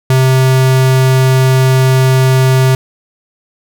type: tone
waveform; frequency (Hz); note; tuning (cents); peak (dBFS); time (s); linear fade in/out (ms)
square; 130.81; C3; 0; -7; 0.1-2.75; 2
effects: none